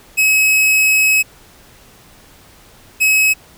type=tone pair in turn; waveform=45% pulse; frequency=2562 / 2562 Hz; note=E7 / E7; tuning=-50 / -50 cents; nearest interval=unison; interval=0 cents; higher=neither; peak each=-10 dBFS; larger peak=neither; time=0.17-1.23 / 3-3.34 s; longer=first; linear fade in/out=20 ms; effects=pink hiss -45 dBFS RMS until 3.57 s